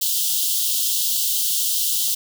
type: high-pass noise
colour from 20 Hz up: white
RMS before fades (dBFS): -21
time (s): 0.01-2.15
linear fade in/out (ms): 10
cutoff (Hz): 2900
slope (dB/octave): 96
effects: none